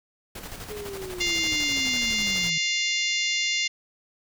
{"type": "noise with tremolo", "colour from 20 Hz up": "pink", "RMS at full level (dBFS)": -37, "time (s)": [0.35, 2.5], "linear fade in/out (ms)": 5, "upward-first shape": "square", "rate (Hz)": 12, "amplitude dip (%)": 45}
{"type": "linear sweep", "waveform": "sine", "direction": "down", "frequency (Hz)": [427.3, 156], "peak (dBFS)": -34, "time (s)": [0.7, 2.58], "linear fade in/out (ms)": 2}
{"type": "harmonic tone", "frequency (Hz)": 701, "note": "F5", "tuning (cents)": 6, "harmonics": [3, 4, 5, 6, 7, 8, 9, 10], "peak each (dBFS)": [-27, -29, -31, -33, -34, -35, -36, -37], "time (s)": [1.2, 3.68], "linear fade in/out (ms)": 10}
{"effects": []}